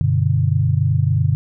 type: chord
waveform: sine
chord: G major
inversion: none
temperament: equal with one note detuned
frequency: 96.15 / 123.47 / 146.83 Hz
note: G2 / B2 / D3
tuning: -33 / 0 / 0 cents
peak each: -18 dBFS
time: 0.01-1.35 s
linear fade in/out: 0 ms
effects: none